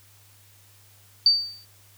sine tone with exponential decay, 4612 Hz, D8, 32 cents flat, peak -11 dBFS, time 1.26-1.65 s, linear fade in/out 2 ms, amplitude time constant 83 ms, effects added 100 Hz sine -56 dBFS peak until 1.97 s + white hiss -56 dBFS RMS until 1.97 s

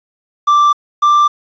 triangle tone pair in turn, 1174.7 / 1180.3 Hz, D6 / D6, 0 / +8 cents, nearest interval unison, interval 8 cents, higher second, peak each -5 dBFS, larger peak neither, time 0.47-0.73 / 1.02-1.28 s, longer neither, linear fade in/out 10 ms, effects resampled to 16000 Hz + 7-bit

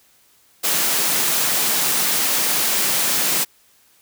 white high-pass noise, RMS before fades -19 dBFS, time 0.63-3.45 s, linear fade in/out 20 ms, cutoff 140 Hz, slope 96 dB/octave, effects white hiss -56 dBFS RMS until 4.01 s

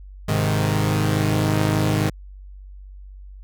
sawtooth chord, Ab major, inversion none, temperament equal, 103.83 / 130.81 / 155.56 Hz, Ab2 / C3 / Eb3, 0 / 0 / 0 cents, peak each -17 / -22 / -18 dBFS, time 0.28-2.1 s, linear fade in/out 10 ms, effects added 48 Hz sine -37 dBFS peak until 3.43 s

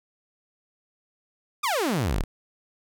sawtooth exponential sweep, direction down, 1272 to 30.87 Hz, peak -19 dBFS, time 1.63-2.24 s, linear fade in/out 10 ms, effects none

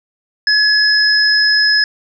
sine tone pair together, 1697 / 5116 Hz, G#6 / D#8, +37 / +47 cents, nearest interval octave + perfect fifth, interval 1910 cents, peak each -12 dBFS, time 0.47-1.84 s, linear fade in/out 2 ms, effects none

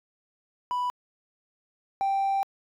triangle tone pair in turn, 987.8 / 784 Hz, B5 / G5, 0 / 0 cents, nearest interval major third, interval 400 cents, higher first, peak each -23 / -20 dBFS, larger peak second, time 0.71-0.9 / 2.01-2.43 s, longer second, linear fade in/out 0 ms, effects tanh soft clip ceiling -18 dBFS

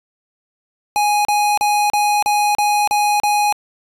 square tone bursts, 830.6 Hz, G#5, in tune, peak -14 dBFS, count 8, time 0.96-3.525 s, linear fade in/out 0 ms, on 290 ms, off 35 ms, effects resampled to 32000 Hz

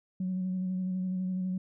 sine tone with vibrato, 185 Hz, F#3, in tune, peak -28 dBFS, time 0.2-1.58 s, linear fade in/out 5 ms, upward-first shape square, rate 12 Hz, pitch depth 17 cents each way, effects tanh soft clip ceiling -25 dBFS

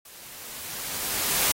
white noise with level ramp, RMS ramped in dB -47 to -22 dBFS, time 0.05-1.52 s, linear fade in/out 5 ms, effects AAC 48 kbps

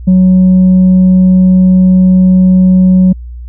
sine tone with tanh clipping, 185 Hz, F#3, in tune, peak -3 dBFS, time 0.07-3.13 s, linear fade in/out 10 ms, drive 1 dB, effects added 60 Hz sine -22 dBFS peak until 3.48 s

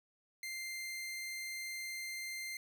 sawtooth tone, 2093 Hz, C7, in tune, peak -37 dBFS, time 0.43-2.57 s, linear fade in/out 2 ms, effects none

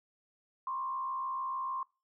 sine tone with frequency modulation, 1060 Hz, C6, 22 cents sharp, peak -33 dBFS, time 0.67-1.83 s, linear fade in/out 2 ms, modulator 66.7 Hz, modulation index 0.59, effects noise-tail reverb RT60 0.3 s tail -24 dB re dry

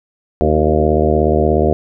harmonic tone with a mistuned harmonic, 76.8 Hz, D#2, 22 cents flat, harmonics 1 / 2 / 3 / 4 / 5 / 6 / 7 / 8 / 9, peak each -17 / -21 / -20 / -22 / -17 / -19 / -21 / -21 / -20 dBFS, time 0.41-1.73 s, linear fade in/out 0 ms, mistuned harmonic 4, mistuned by +47 cents, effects none

